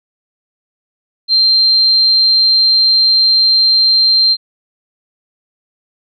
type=tone; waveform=sine; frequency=4157 Hz; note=C8; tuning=12 cents flat; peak=-7 dBFS; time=1.28-4.37 s; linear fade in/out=50 ms; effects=none